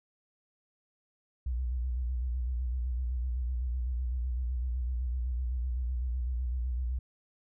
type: tone with vibrato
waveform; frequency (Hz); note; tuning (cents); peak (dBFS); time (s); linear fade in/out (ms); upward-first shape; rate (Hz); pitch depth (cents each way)
sine; 61.74; B1; 0; -29; 1.46-6.99; 5; square; 7.9; 66
effects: none